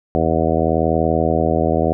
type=harmonic tone; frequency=80.8 Hz; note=E2; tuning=34 cents flat; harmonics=1 / 2 / 3 / 4 / 5 / 6 / 7 / 8 / 9; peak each=-23 / -23 / -23 / -23 / -23 / -23 / -23 / -23 / -23 dBFS; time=0.15-1.93 s; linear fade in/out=0 ms; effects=none